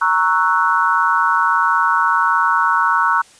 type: chord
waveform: sine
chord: F# dominant seventh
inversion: first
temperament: equal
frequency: 932.3 / 1108.7 / 1318.5 / 1480 Hz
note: A#5 / C#6 / E6 / F#6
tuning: 0 / 0 / 0 / 0 cents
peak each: -18 dBFS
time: 0.01-3.22 s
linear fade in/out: 10 ms
effects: white hiss -47 dBFS RMS until 3.39 s + resampled to 22050 Hz